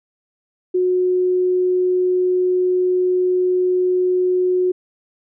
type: tone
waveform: sine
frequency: 364.9 Hz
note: F#4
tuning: 24 cents flat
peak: -14 dBFS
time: 0.74-4.72 s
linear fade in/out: 10 ms
effects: none